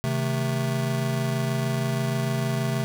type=chord; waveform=square; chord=A diminished; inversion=first; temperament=just; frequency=132 / 158.4 / 220 Hz; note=C3 / Eb3 / A3; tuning=+16 / +31 / 0 cents; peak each=-26 / -32 / -31 dBFS; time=0.04-2.84 s; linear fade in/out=0 ms; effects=none